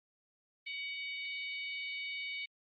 harmonic tone with a mistuned harmonic, 740 Hz, F#5, in tune, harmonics 3 / 4 / 5 / 6, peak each -39 / -46 / -48 / -54 dBFS, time 0.66-2.46 s, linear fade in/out 10 ms, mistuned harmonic 3, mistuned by +30 cents, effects Opus 24 kbps

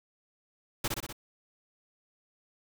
pink noise with echo, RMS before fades -30 dBFS, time 0.84-0.88 s, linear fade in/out 5 ms, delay 62 ms, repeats 4, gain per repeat -3 dB, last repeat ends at 1.128 s, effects none

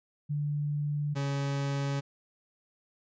sine / 40% pulse tone pair in turn, 146.83 / 139.84 Hz, D3 / C#3, 0 / +16 cents, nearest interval minor second, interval 84 cents, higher first, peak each -28 dBFS, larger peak neither, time 0.29-1.15 / 1.15-2.01 s, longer neither, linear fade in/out 20 ms, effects resampled to 16000 Hz

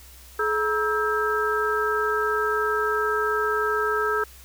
sine tone cluster, 426.9 / 948 / 1304 / 1593 Hz, G#4 / A#5 / E6 / G6, +48 / +29 / -19 / +27 cents, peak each -25 / -32 / -25 / -27 dBFS, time 0.39-4.24 s, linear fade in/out 5 ms, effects added 63 Hz sine -47 dBFS peak until 4.44 s + white hiss -49 dBFS RMS until 4.44 s

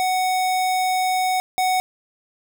square tone pair in turn, 743 / 743 Hz, F#5 / F#5, +7 / +7 cents, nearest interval unison, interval 0 cents, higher neither, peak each -19 / -18 dBFS, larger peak second, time 0-1.4 / 1.58-1.8 s, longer first, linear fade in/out 0 ms, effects none

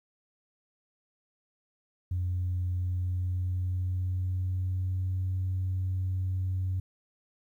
sine tone with pitch glide, 90.2 to 93 Hz, F#2 to F#2, -44 to +9 cents, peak -26 dBFS, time 2.11-6.8 s, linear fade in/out 5 ms, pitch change +53 cents, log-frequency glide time 2.74-5.27 s, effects tanh soft clip ceiling -24 dBFS + 11-bit

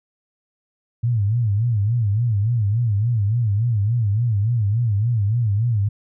sine tone with vibrato, 110 Hz, A2, in tune, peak -16 dBFS, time 1.03-5.89 s, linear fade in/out 10 ms, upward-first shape sine, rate 3.5 Hz, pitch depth 180 cents each way, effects none

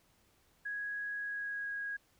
sine tone with pitch glide, 1661.2 to 1645.9 Hz, G#6 to G#6, 0 to -16 cents, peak -36 dBFS, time 0.65-1.97 s, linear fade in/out 10 ms, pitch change -16 cents, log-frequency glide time 1.16-1.72 s, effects pink hiss -70 dBFS RMS until 2.19 s

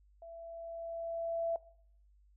sine tone with level ramp, 668 Hz, E5, 23 cents sharp, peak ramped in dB -47 to -30 dBFS, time 0.22-1.56 s, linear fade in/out 2 ms, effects noise-tail reverb RT60 0.6 s tail -19 dB re dry + added 50 Hz sine -62 dBFS peak until 2.36 s

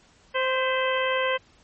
harmonic tone with a mistuned harmonic, 521 Hz, C5, 7 cents flat, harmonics 1 / 2 / 3 / 4 / 5 / 6, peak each -25 / -28 / -30 / -31 / -32 / -33 dBFS, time 0.34-1.38 s, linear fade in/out 20 ms, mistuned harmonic 4, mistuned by -49 cents, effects pink hiss -58 dBFS RMS until 1.63 s + MP3 32 kbps

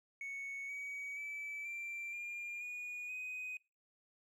triangle tone with pitch steps, 2217 / 2262 / 2308 / 2356 / 2404 / 2453 / 2503 Hz, C#7 / C#7 / D7 / D7 / D7 / D#7 / D#7, 0 / +34 / -31 / +5 / +40 / -25 / +10 cents, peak -39 dBFS, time 0.21-3.57 s, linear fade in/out 2 ms, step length 480 ms, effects noise-tail reverb RT60 0.3 s tail -24 dB re dry + tanh soft clip ceiling -35 dBFS

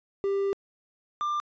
triangle tone pair in turn, 395.4 / 1191 Hz, G4 / D6, +15 / +24 cents, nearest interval octave + perfect fifth, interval 1909 cents, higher second, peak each -22 / -24 dBFS, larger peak first, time 0.24-0.53 / 1.21-1.4 s, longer first, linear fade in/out 0 ms, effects resampled to 16000 Hz

